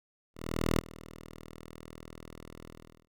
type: tone with ADSR envelope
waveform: 5% pulse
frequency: 40.27 Hz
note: E1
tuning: 40 cents flat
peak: -14 dBFS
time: 0.34-3.08 s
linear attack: 450 ms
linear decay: 5 ms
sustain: -21 dB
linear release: 430 ms
effects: none